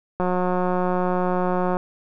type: click train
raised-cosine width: 1 ms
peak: -10 dBFS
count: 285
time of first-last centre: 0.2-1.769 s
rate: 181 Hz
effects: none